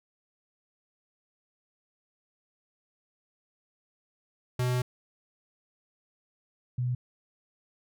square / sine tone pair in turn, 125 / 124.21 Hz, B2 / B2, +21 / +10 cents, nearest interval unison, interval 11 cents, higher first, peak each -26 dBFS, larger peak neither, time 4.59-4.82 / 6.78-6.95 s, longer first, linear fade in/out 5 ms, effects none

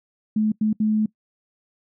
sine tone bursts at uneven times, 215.1 Hz, A3, 39 cents flat, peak -17 dBFS, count 3, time 0.36-0.52 / 0.61-0.73 / 0.8-1.06 s, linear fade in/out 5 ms, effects noise-tail reverb RT60 0.1 s tail -21 dB re dry

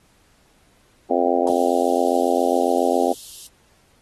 harmonic tone, 87.31 Hz, F2, in tune, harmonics 3 / 4 / 5 / 6 / 7 / 8 / 9, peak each -24 / -24 / -24 / -24 / -24 / -24 / -24 dBFS, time 1.1-3.13 s, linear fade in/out 10 ms
white high-pass noise, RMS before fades -39 dBFS, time 1.47-3.47 s, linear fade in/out 2 ms, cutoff 2800 Hz, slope 96 dB/octave
effects pink hiss -59 dBFS RMS until 4.01 s + AAC 32 kbps

